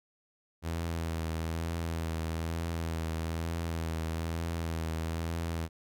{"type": "tone with vibrato", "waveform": "sawtooth", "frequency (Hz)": 82.1, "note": "E2", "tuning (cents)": -6, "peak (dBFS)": -28, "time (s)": [0.62, 5.69], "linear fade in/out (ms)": 50, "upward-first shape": "triangle", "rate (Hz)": 1.1, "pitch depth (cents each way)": 35, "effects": []}